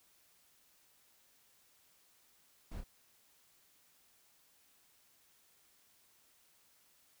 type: noise with echo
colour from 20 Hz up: brown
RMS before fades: -43 dBFS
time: 2.71-2.81 s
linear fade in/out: 10 ms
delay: 30 ms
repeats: 1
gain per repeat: -6 dB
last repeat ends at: 2.84 s
effects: white hiss -69 dBFS RMS until 7.2 s